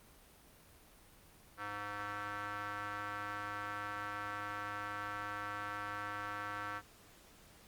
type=tone with band-pass filter; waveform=square; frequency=102.9 Hz; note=G#2; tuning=16 cents flat; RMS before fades=-42 dBFS; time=1.57-6.82 s; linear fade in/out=50 ms; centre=1400 Hz; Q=3.3; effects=pink hiss -61 dBFS RMS until 7.67 s + Opus 32 kbps